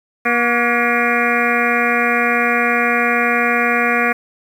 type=harmonic tone with a mistuned harmonic; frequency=239.5 Hz; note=A#3; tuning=47 cents sharp; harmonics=1 / 2 / 3 / 5 / 6 / 7 / 8 / 9 / 10; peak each=-22 / -22 / -22 / -22 / -22 / -22 / -22 / -22 / -22 dBFS; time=0.25-4.13 s; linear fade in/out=10 ms; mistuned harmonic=5; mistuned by=-72 cents; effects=7-bit